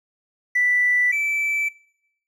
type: tone pair in turn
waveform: triangle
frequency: 1975.5 / 2319 Hz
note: B6 / D7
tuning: 0 / -22 cents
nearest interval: minor third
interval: 278 cents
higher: second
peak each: -13 / -17 dBFS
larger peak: first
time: 0.55-1.12 / 1.12-1.69 s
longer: neither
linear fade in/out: 10 ms
effects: noise-tail reverb RT60 0.8 s tail -24 dB re dry + tanh soft clip ceiling -13 dBFS